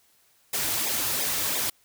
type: noise with flanger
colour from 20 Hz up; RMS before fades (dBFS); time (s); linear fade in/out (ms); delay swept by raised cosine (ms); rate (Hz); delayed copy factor
white; -27; 0.53-1.7; 5; 0.68 to 5.48; 2.9; -0.85
effects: white hiss -63 dBFS RMS until 1.84 s